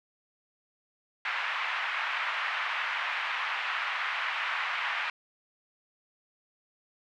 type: band-pass noise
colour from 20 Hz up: white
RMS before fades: -32 dBFS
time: 1.25-5.1 s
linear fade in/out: 2 ms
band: 900 to 2500 Hz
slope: 24 dB/octave
effects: none